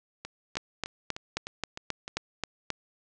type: two click trains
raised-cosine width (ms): 0.2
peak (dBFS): -12 / -20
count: 9 / 7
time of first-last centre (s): 0.57-2.703 / 0.25-2.079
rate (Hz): 3.75 / 3.28
effects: resampled to 22050 Hz + 9-bit